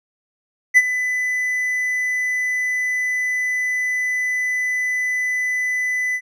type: tone with ADSR envelope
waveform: triangle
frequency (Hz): 2000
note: B6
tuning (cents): +21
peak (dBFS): -4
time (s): 0.74-6.21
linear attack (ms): 32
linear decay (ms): 41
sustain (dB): -13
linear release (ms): 60
effects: none